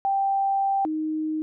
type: tone pair in turn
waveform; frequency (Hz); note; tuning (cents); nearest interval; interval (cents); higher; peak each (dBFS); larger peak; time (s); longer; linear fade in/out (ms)
sine; 785 / 311.5; G5 / D#4; +2 / +2; octave + major third; 1600; first; -20 / -24; first; 0.05-0.85 / 0.85-1.42; first; 0
effects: none